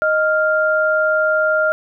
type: tone pair together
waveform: sine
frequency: 622.7 / 1396.9 Hz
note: D#5 / F6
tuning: +1 / 0 cents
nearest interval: octave + major second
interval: 1399 cents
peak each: -16 dBFS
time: 0.02-1.72 s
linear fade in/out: 0 ms
effects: none